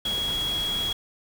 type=tone in noise; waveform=sine; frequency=3322 Hz; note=G#7; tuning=in tune; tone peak=-25 dBFS; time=0.05-0.93 s; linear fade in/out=5 ms; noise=pink; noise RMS=-35 dBFS; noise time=0.05-0.93 s; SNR=+7 dB; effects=none